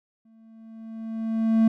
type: tone with exponential growth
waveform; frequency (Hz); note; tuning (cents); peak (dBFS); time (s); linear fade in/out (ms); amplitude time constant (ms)
triangle; 223.7; A3; +29; -12; 0.25-1.68; 5; 310
effects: none